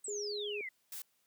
sine exponential sweep, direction down, 8260 to 1975.5 Hz, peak -39 dBFS, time 0.04-0.69 s, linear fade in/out 5 ms
sine tone, 414 Hz, G#4, 5 cents flat, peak -38 dBFS, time 0.08-0.61 s, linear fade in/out 2 ms
blue noise, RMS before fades -44 dBFS, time 0.92-1.02 s, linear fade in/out 2 ms
effects white hiss -75 dBFS RMS until 1.26 s + high-pass 100 Hz 12 dB/octave

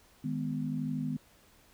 sine chord, G# minor, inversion second, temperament just, 155.74 / 207.7 / 249.2 Hz, D#3 / G#3 / B3, +2 / 0 / +16 cents, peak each -35 / -38 / -34 dBFS, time 0.24-1.17 s, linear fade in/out 5 ms, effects pink hiss -62 dBFS RMS until 1.73 s

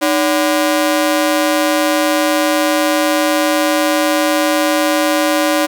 sawtooth ring-modulated tone, 440 Hz, A4, in tune, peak -5 dBFS, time 0.01-5.67 s, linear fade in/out 20 ms, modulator 132 Hz, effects none

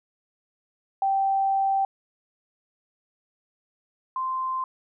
sine tone pair in turn, 780 / 1041.5 Hz, G5 / C6, -9 / -8 cents, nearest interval perfect fourth, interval 501 cents, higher second, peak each -20 / -25 dBFS, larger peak first, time 1.02-1.85 / 4.16-4.64 s, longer first, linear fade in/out 2 ms, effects none

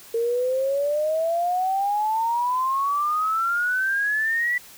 sine exponential sweep, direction up, 455.2 to 1975.5 Hz, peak -20 dBFS, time 0.14-4.58 s, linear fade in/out 5 ms, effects white hiss -46 dBFS RMS until 4.77 s

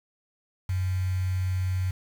sine tone with quantisation, 92.5 Hz, F#2, in tune, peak -24 dBFS, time 0.69-1.91 s, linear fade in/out 5 ms, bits 7, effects none

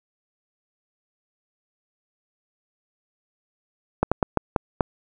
slowing click train, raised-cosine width 1 ms, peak -4 dBFS, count 6, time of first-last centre 4.03-4.808 s, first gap 86 ms, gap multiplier 1.3, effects none

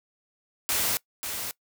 white noise with echo, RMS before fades -26 dBFS, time 0.69-0.97 s, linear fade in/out 0 ms, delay 540 ms, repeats 1, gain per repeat -7 dB, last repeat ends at 1.51 s, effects noise-tail reverb RT60 0.1 s tail -22 dB re dry

